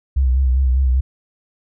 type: tone with vibrato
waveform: sine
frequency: 65 Hz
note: C2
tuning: 11 cents flat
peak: -12 dBFS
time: 0.16-1.01 s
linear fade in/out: 10 ms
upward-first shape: sine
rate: 5 Hz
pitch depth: 64 cents each way
effects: none